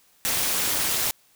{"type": "noise with amplitude modulation", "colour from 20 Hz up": "white", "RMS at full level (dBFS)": -21, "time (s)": [0.25, 1.11], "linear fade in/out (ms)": 0, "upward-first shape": "sine", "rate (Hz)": 242, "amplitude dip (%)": 75, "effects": ["white hiss -60 dBFS RMS until 1.35 s"]}